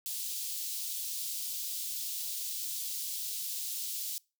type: high-pass noise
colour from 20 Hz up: white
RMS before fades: -37 dBFS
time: 0.06-4.18 s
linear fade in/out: 0 ms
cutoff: 3400 Hz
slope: 24 dB/octave
effects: noise-tail reverb RT60 0.3 s tail -25 dB re dry